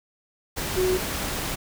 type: tone in noise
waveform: sine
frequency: 370 Hz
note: F#4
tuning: in tune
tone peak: -20 dBFS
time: 0.76-0.98 s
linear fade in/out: 20 ms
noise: pink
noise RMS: -29 dBFS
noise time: 0.56-1.56 s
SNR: +6 dB
effects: none